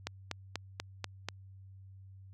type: click train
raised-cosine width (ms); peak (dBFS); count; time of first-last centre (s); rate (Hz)
0.2; -18; 6; 0.07-1.287; 4.11
effects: added 96 Hz sine -50 dBFS peak until 2.33 s